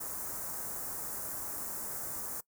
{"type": "band-stop noise", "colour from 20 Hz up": "white", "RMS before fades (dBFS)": -39, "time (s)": [0, 2.41], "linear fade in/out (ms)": 10, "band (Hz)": [1500, 6900], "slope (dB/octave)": 24, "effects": ["noise-tail reverb RT60 0.1 s tail -22 dB re dry"]}